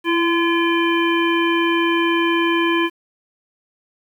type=harmonic tone with a mistuned harmonic; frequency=342 Hz; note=F4; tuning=36 cents flat; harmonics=1 / 3 / 5 / 7 / 9; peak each=-17 / -22 / -24 / -25 / -27 dBFS; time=0.04-2.9 s; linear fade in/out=50 ms; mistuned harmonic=1; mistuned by=-32 cents; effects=8-bit